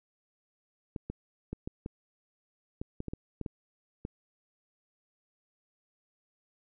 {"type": "clicks", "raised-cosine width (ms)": 3, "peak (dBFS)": -23, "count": 12, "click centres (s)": [0.962, 1.1, 1.53, 1.675, 1.861, 2.815, 3.004, 3.083, 3.135, 3.413, 3.462, 4.051], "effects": []}